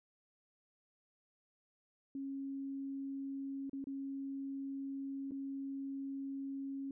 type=tone with dropouts; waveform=sine; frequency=273.5 Hz; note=C#4; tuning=23 cents flat; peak=-39 dBFS; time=2.15-6.91 s; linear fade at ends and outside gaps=2 ms; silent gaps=3.696-3.731 / 3.842-3.87 / 5.31-5.318 s; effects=none

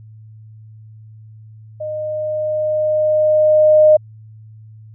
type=tone with level ramp; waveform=sine; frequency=614 Hz; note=D#5; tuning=23 cents flat; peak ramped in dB=-22 to -5 dBFS; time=1.8-3.97 s; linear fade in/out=10 ms; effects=added 109 Hz sine -37 dBFS peak until 4.94 s

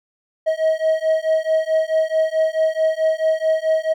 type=beating tone pair; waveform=triangle; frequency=634 / 638.6 Hz; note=D#5 / D#5; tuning=+32 / +45 cents; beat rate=4.6 Hz; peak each=-17 dBFS; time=0.46-3.94 s; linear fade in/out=20 ms; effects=none

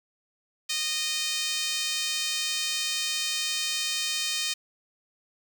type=tone with high-pass filter; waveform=5% pulse; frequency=617 Hz; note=D#5; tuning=15 cents flat; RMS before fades=-29 dBFS; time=0.69-4.54 s; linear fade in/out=10 ms; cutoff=2600 Hz; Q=1.1; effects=none

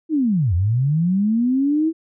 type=linear two-way sweep; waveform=sine; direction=down then up; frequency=329.6 to 82 to 329.6 Hz; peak=-15 dBFS; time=0.09-1.93 s; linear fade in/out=50 ms; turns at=0.54 s; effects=none

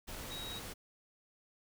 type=tone in noise; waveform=sine; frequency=3811 Hz; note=A#7; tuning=38 cents sharp; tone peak=-43 dBFS; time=0.3-0.6 s; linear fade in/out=20 ms; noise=pink; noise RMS=-45 dBFS; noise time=0.07-0.74 s; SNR=-1 dB; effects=none

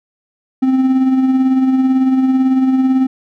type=tone with tremolo; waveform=triangle; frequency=261.6 Hz; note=C4; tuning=in tune; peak=-6 dBFS; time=0.62-3.07 s; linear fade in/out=10 ms; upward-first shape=sine; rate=18 Hz; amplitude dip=40%; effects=none

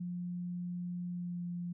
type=tone with pitch glide; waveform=sine; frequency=176.9 to 174.87 Hz; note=F3 to F3; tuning=+23 to +3 cents; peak=-36 dBFS; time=0-1.73 s; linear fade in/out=10 ms; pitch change=-20 cents; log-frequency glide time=1.09-1.44 s; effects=none

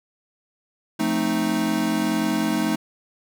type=chord; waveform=square; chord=F dominant seventh; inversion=none; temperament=equal; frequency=174.61 / 220 / 261.6 / 311.1 Hz; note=F3 / A3 / C4 / Eb4; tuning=0 / 0 / 0 / 0 cents; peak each=-31 / -25 / -29 / -25 dBFS; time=0.99-2.76 s; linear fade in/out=10 ms; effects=none

